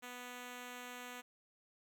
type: tone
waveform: 5% pulse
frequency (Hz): 246.9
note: B3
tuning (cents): 0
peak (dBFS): -35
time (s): 0.02-1.22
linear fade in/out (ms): 20
effects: none